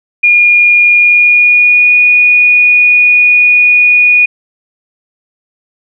sine tone with pitch glide, 2428 to 2458 Hz, D#7 to D#7, -43 to -22 cents, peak -3 dBFS, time 0.23-4.26 s, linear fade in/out 10 ms, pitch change +21 cents, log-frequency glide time 0.97-1.94 s, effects none

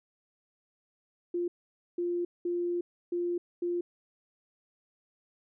sine tone bursts at uneven times, 349.2 Hz, F4, in tune, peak -28 dBFS, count 5, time 1.34-1.48 / 1.98-2.25 / 2.45-2.81 / 3.12-3.38 / 3.62-3.81 s, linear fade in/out 5 ms, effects none

